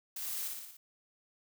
blue noise with echo, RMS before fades -40 dBFS, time 0.16-0.48 s, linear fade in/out 5 ms, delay 58 ms, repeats 5, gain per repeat -3 dB, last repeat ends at 0.77 s, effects none

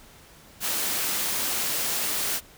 white high-pass noise, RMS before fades -27 dBFS, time 0.6-2.41 s, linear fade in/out 50 ms, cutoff 140 Hz, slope 12 dB/octave, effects pink hiss -51 dBFS RMS until 2.57 s

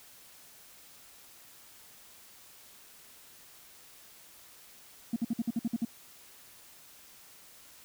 sine tone bursts, 231.2 Hz, A#3, 14 cents flat, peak -25 dBFS, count 9, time 5.13-5.85 s, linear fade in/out 5 ms, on 32 ms, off 54 ms, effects tanh soft clip ceiling -24 dBFS + white hiss -55 dBFS RMS until 7.84 s

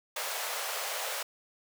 pink high-pass noise, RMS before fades -35 dBFS, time 0.16-1.23 s, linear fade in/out 5 ms, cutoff 500 Hz, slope 48 dB/octave, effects none

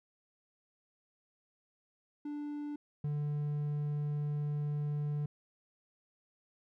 triangle tone pair in turn, 293.7 / 147.36 Hz, D4 / D3, 0 / +6 cents, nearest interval octave, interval 1194 cents, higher first, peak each -35 / -30 dBFS, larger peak second, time 2.25-2.76 / 3.04-5.26 s, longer second, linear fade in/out 5 ms, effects none

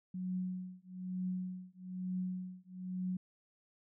sine tone with tremolo, 183.7 Hz, F#3, 12 cents flat, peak -33 dBFS, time 0.14-3.17 s, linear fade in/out 5 ms, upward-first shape triangle, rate 1.1 Hz, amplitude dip 100%, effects none

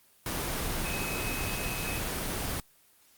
sine tone in noise, 2551 Hz, D#7, 43 cents sharp, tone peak -36 dBFS, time 0.85-2 s, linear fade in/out 2 ms, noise pink, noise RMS -32 dBFS, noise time 0.26-2.6 s, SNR -7 dB, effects white hiss -62 dBFS RMS until 3.17 s + Opus 24 kbps

